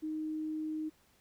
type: tone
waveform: sine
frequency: 311.1 Hz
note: D#4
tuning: in tune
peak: -34 dBFS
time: 0.02-0.9 s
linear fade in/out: 20 ms
effects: pink hiss -68 dBFS RMS until 1.2 s